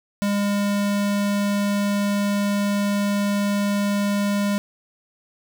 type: tone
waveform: square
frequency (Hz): 202.8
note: G#3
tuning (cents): -41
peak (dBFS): -20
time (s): 0.22-4.58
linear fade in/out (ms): 0
effects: none